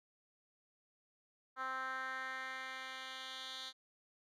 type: tone with band-pass filter sweep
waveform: 10% pulse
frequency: 261.6 Hz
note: C4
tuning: in tune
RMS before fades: -44 dBFS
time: 1.56-3.73 s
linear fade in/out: 50 ms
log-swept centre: 1300 to 3800 Hz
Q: 2.7
effects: none